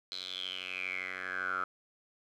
10% pulse tone with band-pass filter sweep, 92.5 Hz, F#2, in tune, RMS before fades -38 dBFS, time 0.12-1.64 s, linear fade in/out 0 ms, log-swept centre 4100 to 1300 Hz, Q 10, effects none

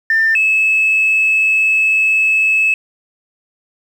sine tone pair in turn, 1793 / 2598 Hz, A6 / E7, +32 / -26 cents, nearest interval tritone, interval 642 cents, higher second, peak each -9 dBFS, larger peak neither, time 0.1-0.35 / 0.35-2.74 s, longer second, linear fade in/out 2 ms, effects tanh soft clip ceiling -6 dBFS + 7-bit

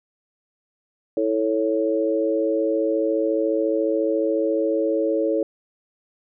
sine chord, A major, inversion second, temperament equal with one note detuned, 326 / 440 / 554.4 Hz, E4 / A4 / C#5, -19 / 0 / 0 cents, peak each -23 dBFS, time 1.17-5.43 s, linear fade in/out 2 ms, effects none

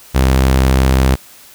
sawtooth tone, 65.6 Hz, C2, 5 cents sharp, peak -5 dBFS, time 0.14-1.16 s, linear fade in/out 20 ms, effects white hiss -41 dBFS RMS until 1.54 s

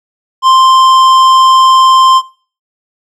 sine tone with tanh clipping, 1046.5 Hz, C6, in tune, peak -5 dBFS, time 0.42-2.22 s, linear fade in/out 50 ms, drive 12 dB, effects noise-tail reverb RT60 0.4 s tail -18 dB re dry

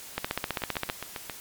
two click trains, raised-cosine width 0.3 ms, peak -11 / -17 dBFS, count 12 / 6, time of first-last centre 0.18-0.899 / 0.62-1.298 s, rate 15.3 / 7.38 Hz, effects white hiss -44 dBFS RMS until 1.4 s + MP3 96 kbps

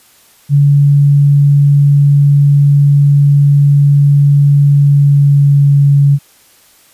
sine tone with pitch glide, 142.7 to 141.47 Hz, D3 to C#3, -49 to +36 cents, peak -4 dBFS, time 0.49-6.19 s, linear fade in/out 50 ms, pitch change -15 cents, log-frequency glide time 4.62-5.87 s, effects white hiss -46 dBFS RMS until 6.93 s + resampled to 32000 Hz

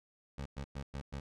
20% pulse tone bursts, 69.2 Hz, C#2, 2 cents flat, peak -34 dBFS, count 5, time 0.38-1.2 s, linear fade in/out 5 ms, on 76 ms, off 110 ms, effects low-pass 7000 Hz 12 dB/octave

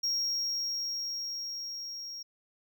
triangle tone with level ramp, 5588 Hz, F8, in tune, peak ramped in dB -26 to -38 dBFS, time 0.03-2.23 s, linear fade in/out 10 ms, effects none

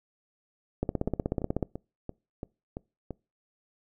two click trains, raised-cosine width 2 ms, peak -14 / -22 dBFS, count 14 / 7, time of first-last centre 0.83-1.628 / 1.08-3.107 s, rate 16.3 / 2.96 Hz, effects noise-tail reverb RT60 0.3 s tail -25 dB re dry

